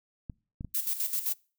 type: clicks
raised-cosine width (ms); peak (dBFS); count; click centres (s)
5; -25; 3; 0.298 / 0.609 / 0.647
type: noise with tremolo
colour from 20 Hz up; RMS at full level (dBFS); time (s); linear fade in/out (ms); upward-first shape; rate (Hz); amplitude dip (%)
violet; -29; 0.74-1.34; 10; square; 7.7; 65
effects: noise-tail reverb RT60 0.4 s tail -26 dB re dry